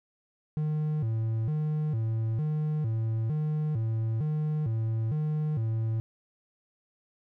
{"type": "tone with vibrato", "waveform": "triangle", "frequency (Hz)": 130.81, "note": "C3", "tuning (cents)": 0, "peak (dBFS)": -24, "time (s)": [0.57, 6], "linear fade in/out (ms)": 0, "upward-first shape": "square", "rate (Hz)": 1.1, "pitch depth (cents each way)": 270, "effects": []}